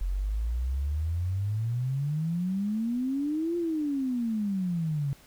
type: exponential two-way sweep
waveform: sine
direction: up then down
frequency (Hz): 43.48 to 349.2 to 136.4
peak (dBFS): -26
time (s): 0.01-5.13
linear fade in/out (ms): 0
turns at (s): 3.57
effects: pink hiss -56 dBFS RMS until 5.26 s